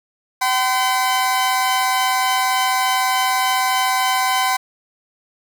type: tone pair together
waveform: sawtooth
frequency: 764.9 / 1021 Hz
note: G5 / C6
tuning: -43 / -43 cents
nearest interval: perfect fourth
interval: 500 cents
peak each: -15 dBFS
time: 0.41-4.57 s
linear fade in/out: 10 ms
effects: 7-bit